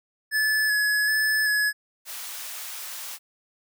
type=tone with vibrato; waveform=square; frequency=1713 Hz; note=A6; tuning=47 cents flat; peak=-21 dBFS; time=0.31-1.73 s; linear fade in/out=50 ms; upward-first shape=square; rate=1.3 Hz; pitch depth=19 cents each way
type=high-pass noise; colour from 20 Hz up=white; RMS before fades=-36 dBFS; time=2.05-3.19 s; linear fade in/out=50 ms; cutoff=780 Hz; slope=12 dB/octave
effects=none